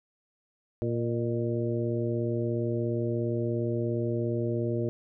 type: harmonic tone with a mistuned harmonic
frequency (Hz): 117.1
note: A#2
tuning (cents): +8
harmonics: 1 / 2 / 3 / 4 / 5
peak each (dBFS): -30 / -34 / -31 / -35 / -37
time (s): 0.82-4.89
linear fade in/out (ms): 0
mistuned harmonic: 5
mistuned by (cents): +40
effects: none